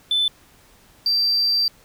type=tone pair in turn; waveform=triangle; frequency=3516 / 4693 Hz; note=A7 / D8; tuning=-2 / -2 cents; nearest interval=perfect fourth; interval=500 cents; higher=second; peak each=-14 dBFS; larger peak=neither; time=0.11-0.28 / 1.06-1.68 s; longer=second; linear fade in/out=2 ms; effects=tanh soft clip ceiling -13 dBFS + pink hiss -53 dBFS RMS until 1.84 s